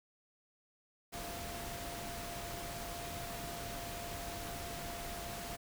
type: tone in noise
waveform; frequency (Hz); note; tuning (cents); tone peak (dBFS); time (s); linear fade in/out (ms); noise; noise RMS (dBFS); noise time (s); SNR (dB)
sine; 691; F5; -19; -46; 1.12-5.57; 20; pink; -44; 1.12-5.57; -5
effects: none